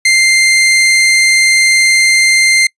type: tone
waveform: sawtooth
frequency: 2093 Hz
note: C7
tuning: in tune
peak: -3 dBFS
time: 0.05-2.67 s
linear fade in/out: 5 ms
effects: noise-tail reverb RT60 0.1 s tail -25 dB re dry + resampled to 24000 Hz